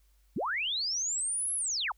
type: linear two-way sweep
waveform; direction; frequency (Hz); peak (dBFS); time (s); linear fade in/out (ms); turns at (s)
sine; up then down; 124.5 to 11175 to 713; -29; 0.36-1.92; 5; 1.54
effects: added 50 Hz sine -62 dBFS peak until 1.97 s + white hiss -73 dBFS RMS until 1.97 s